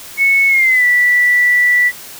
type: tone with pitch glide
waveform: sine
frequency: 2204 to 1963.5 Hz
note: C#7 to B6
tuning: -11 to -11 cents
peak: -8 dBFS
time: 0.17-1.92 s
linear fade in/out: 50 ms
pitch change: -200 cents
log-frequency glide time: 0.48-0.85 s
effects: white hiss -33 dBFS RMS until 2.19 s